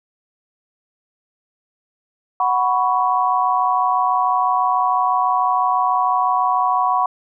sine chord, F# suspended fourth, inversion none, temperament equal with one note detuned, 740 / 987.8 / 1113.9 Hz, F#5 / B5 / C#6, 0 / 0 / +8 cents, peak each -19 dBFS, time 2.4-7.06 s, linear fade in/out 2 ms, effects none

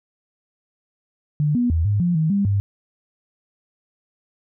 sine tone with pitch steps, 148.9 / 243 / 81.6 / 103 / 174.9 / 158.1 / 199.9 / 100.1 Hz, D3 / B3 / E2 / G#2 / F3 / D#3 / G3 / G2, +24 / -28 / -17 / -14 / +3 / +28 / +34 / +37 cents, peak -16 dBFS, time 1.4-2.6 s, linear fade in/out 0 ms, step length 150 ms, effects none

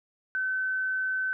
sine tone, 1525 Hz, G6, 48 cents flat, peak -26 dBFS, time 0.35-1.33 s, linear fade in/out 0 ms, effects none

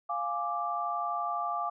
sine chord, D diminished, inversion first, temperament equal, 698.5 / 830.6 / 1174.7 Hz, F5 / Ab5 / D6, 0 / 0 / 0 cents, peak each -34 / -37 / -32 dBFS, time 0.09-1.7 s, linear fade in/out 10 ms, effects none

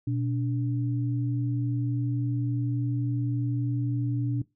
sine tone pair together, 121.75 / 290 Hz, B2 / D4, -24 / -22 cents, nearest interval octave + minor third, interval 1502 cents, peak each -26 / -31 dBFS, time 0.07-4.42 s, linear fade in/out 5 ms, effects noise-tail reverb RT60 0.2 s tail -19 dB re dry

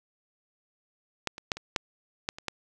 clicks, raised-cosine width 0.2 ms, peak -11 / -23 / -9 / -23 / -8 / -11 / -24 / -13 dBFS, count 8, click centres 1.273 / 1.381 / 1.518 / 1.57 / 1.762 / 2.289 / 2.385 / 2.483 s, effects none

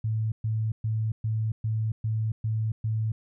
sine tone bursts, 110 Hz, A2, in tune, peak -24 dBFS, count 8, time 0.04-3.12 s, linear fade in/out 5 ms, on 280 ms, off 120 ms, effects none

